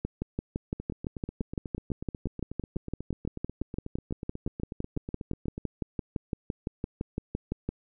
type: two click trains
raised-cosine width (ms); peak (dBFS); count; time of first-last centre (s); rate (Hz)
3; -23 / -17; 40 / 46; 0.8-5.579 / 0.05-7.69; 8.16 / 5.89
effects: none